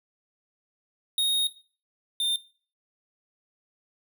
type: tone pair in turn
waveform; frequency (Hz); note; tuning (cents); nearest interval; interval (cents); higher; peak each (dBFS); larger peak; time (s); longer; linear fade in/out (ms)
square; 3729 / 3612; A#7 / A7; 0 / +45; minor second; 55; first; -22 / -25; first; 1.18-1.47 / 2.2-2.36; first; 2
effects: noise-tail reverb RT60 0.4 s tail -17 dB re dry